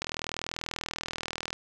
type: click train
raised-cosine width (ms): 0.2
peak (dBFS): -15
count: 62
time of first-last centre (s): 0.02-1.53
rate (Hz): 40.4
effects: none